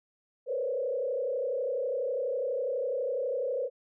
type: tone with frequency modulation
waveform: sine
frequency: 519 Hz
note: C5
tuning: 14 cents flat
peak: -28 dBFS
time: 0.46-3.7 s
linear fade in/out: 50 ms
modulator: 32.1 Hz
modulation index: 1.5
effects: none